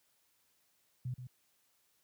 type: tone with echo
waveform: sine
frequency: 125.8 Hz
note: B2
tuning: 32 cents sharp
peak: -35 dBFS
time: 1.05-1.14 s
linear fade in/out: 5 ms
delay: 130 ms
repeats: 1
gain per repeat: -8 dB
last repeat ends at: 1.27 s
effects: white hiss -74 dBFS RMS until 2.03 s + high-pass 60 Hz 12 dB/octave